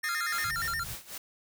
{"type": "tone with vibrato", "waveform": "square", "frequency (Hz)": 1584, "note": "G6", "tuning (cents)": 18, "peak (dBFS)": -31, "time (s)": [0.03, 0.84], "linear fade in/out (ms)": 10, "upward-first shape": "square", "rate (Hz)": 8.5, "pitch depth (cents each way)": 240}
{"type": "chord", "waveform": "sawtooth", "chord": "Ab major", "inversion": "second", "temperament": "equal", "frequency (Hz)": [1244.5, 1661.2, 2093], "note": ["Eb6", "Ab6", "C7"], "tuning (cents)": [0, 0, 0], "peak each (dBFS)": [-36, -38, -35], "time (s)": [0.04, 0.51], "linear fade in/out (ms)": 0}
{"type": "noise with tremolo", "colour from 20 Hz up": "white", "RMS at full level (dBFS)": -39, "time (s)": [0.32, 1.18], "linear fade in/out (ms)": 5, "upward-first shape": "sine", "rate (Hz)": 3.8, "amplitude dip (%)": 85}
{"type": "low-pass noise", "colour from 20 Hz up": "white", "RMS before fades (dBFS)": -44, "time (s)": [0.44, 0.95], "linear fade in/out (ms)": 0, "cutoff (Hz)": 160, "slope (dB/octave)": 48}
{"effects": []}